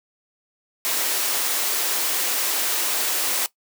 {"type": "high-pass noise", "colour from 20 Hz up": "white", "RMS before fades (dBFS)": -23, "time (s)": [0.85, 3.46], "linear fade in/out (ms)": 0, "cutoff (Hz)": 290, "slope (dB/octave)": 24, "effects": ["noise-tail reverb RT60 0.1 s tail -18 dB re dry"]}